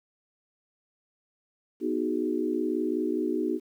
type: chord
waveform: sine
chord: G# minor seventh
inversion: first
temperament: equal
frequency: 246.9 / 311.1 / 370 / 415.3 Hz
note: B3 / D#4 / F#4 / G#4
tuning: 0 / 0 / 0 / 0 cents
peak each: -32 / -29 / -30 / -34 dBFS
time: 1.8-3.6 s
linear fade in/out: 50 ms
effects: 10-bit